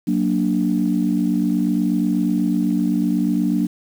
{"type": "chord", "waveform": "sine", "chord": "Gb augmented", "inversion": "none", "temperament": "equal", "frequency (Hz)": [185, 233.1, 293.7], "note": ["Gb3", "Bb3", "D4"], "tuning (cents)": [0, 0, 0], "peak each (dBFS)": -20, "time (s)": [0.07, 3.67], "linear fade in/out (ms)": 10, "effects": ["tanh soft clip ceiling -7 dBFS", "7-bit"]}